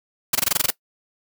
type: noise bursts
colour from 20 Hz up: white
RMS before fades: -18 dBFS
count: 9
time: 0.33-0.705 s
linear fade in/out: 5 ms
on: 23 ms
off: 21 ms
effects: noise-tail reverb RT60 0.1 s tail -20 dB re dry